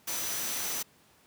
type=tone in noise; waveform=sine; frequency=5990 Hz; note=F#8; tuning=20 cents sharp; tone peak=-38 dBFS; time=0.07-0.83 s; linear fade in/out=10 ms; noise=white; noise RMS=-34 dBFS; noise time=0.07-0.83 s; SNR=-7 dB; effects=pink hiss -62 dBFS RMS until 1.26 s + high-pass 100 Hz 12 dB/octave